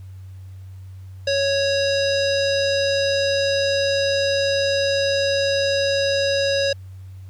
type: tone with low-pass filter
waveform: square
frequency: 554 Hz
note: C#5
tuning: 1 cent flat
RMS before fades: -20 dBFS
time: 1.27-6.73 s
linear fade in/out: 5 ms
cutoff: 4900 Hz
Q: 3.8
effects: added 94 Hz sine -35 dBFS peak until 7.29 s + pink hiss -59 dBFS RMS until 7.29 s